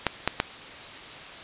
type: clicks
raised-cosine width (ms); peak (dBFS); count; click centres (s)
0.3; -5; 3; 0.067 / 0.276 / 0.401
effects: white hiss -41 dBFS RMS until 1.43 s + resampled to 8000 Hz